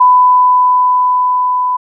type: tone with level ramp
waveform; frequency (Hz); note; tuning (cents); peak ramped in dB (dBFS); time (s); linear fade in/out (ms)
sine; 999; B5; +20; -3 to -11; 0-1.77; 10
effects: none